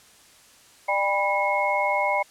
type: tone cluster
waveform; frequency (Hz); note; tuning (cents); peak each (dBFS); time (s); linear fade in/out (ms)
sine; 597 / 800 / 982 / 2168; D5 / G5 / B5 / C#7; +28 / +35 / -10 / -39; -26; 0.88-2.23; 10
effects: white hiss -53 dBFS RMS until 2.3 s + low-pass 10000 Hz 12 dB/octave